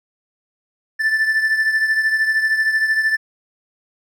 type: beating tone pair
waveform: triangle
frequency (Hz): 1760 / 1773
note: A6 / A6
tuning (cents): 0 / +13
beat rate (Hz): 13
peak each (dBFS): -14 / -21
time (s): 0.99-3.17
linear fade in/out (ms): 20
effects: none